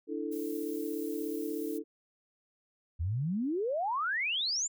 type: chord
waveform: sine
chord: D suspended second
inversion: none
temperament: just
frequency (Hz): 293.7 / 330.4 / 440.5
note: D4 / E4 / A4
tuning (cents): 0 / +4 / +2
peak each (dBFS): -37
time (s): 0.07-1.84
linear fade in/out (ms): 50
type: noise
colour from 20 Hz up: violet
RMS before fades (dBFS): -48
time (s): 0.31-1.79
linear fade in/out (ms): 20
type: exponential sweep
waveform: sine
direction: up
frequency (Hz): 76.3 to 7459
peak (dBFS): -29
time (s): 2.99-4.68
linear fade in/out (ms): 20
effects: none